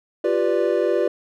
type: chord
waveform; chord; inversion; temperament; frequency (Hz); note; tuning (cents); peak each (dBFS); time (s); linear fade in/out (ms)
triangle; G dominant seventh; third; equal; 349.2 / 392 / 493.9 / 587.3; F4 / G4 / B4 / D5; 0 / 0 / 0 / 0; -21; 0.24-1.08; 5
effects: none